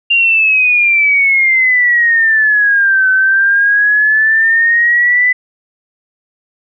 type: exponential two-way sweep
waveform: sine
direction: down then up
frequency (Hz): 2794 to 1520 to 2004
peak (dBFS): -7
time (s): 0.1-5.33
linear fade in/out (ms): 10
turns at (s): 3.09
effects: none

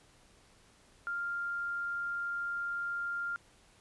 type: tone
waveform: sine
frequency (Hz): 1396.9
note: F6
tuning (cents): 0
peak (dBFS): -33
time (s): 1.07-3.36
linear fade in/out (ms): 0
effects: pink hiss -63 dBFS RMS until 3.8 s + resampled to 24000 Hz

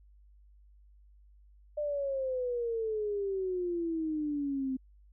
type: exponential sweep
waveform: sine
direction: down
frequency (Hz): 601 to 258.8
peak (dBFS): -30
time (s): 1.77-4.77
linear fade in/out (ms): 10
effects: added 50 Hz sine -56 dBFS peak until 5.12 s

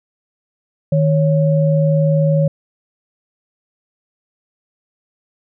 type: tone pair together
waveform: sine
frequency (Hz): 155.56 / 554.4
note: D#3 / C#5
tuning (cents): 0 / 0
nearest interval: octave + minor seventh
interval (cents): 2200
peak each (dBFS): -12 / -17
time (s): 0.92-2.48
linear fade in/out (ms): 5
effects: none

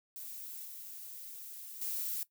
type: noise with level steps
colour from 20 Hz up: violet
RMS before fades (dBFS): -45 / -47 / -37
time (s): 0.16-2.23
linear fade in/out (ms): 0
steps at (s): 0.65 / 1.81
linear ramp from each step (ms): 5
effects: noise-tail reverb RT60 0.1 s tail -17 dB re dry

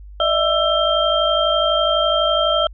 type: tone cluster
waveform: sine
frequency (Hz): 604 / 656 / 1330 / 3175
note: D5 / E5 / E6 / G7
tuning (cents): +48 / -9 / +15 / +21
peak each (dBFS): -20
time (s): 0.2-2.67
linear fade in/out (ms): 2
effects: added 50 Hz sine -35 dBFS peak until 2.73 s

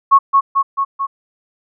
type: tone with echo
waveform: sine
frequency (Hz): 1100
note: C#6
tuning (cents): -14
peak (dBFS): -4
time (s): 0.11-0.19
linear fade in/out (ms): 20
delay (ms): 220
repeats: 4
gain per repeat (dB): -3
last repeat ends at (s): 1.07
effects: none

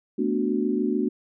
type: chord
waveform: sine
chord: B minor seventh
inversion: third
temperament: equal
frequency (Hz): 220 / 246.9 / 293.7 / 370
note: A3 / B3 / D4 / F#4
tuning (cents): 0 / 0 / 0 / 0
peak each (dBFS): -27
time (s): 0.18-1.09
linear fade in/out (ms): 10
effects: none

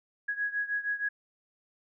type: beating tone pair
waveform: sine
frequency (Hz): 1661.2 / 1667.6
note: G#6 / G#6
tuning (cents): 0 / +7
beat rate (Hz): 6.4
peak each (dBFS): -31 / -34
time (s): 0.28-1.09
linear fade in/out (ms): 10
effects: none

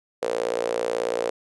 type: tone with high-pass filter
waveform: sawtooth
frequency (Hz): 58.27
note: A#1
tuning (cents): 0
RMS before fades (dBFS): -26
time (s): 0.22-1.3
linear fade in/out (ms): 5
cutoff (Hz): 490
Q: 6.9
effects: resampled to 24000 Hz

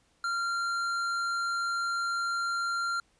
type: tone with tanh clipping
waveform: sine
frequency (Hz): 1383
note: F6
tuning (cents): -17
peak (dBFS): -30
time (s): 0.24-3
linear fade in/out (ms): 2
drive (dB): 13
effects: pink hiss -68 dBFS RMS until 3.19 s + resampled to 22050 Hz

